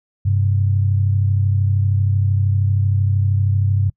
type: tone pair together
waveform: sine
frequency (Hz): 98 / 130.91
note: G2 / C3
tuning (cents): 0 / +1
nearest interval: perfect fourth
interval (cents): 501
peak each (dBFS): -14 / -22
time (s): 0.25-3.9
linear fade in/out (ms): 10
effects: noise-tail reverb RT60 0.1 s tail -25 dB re dry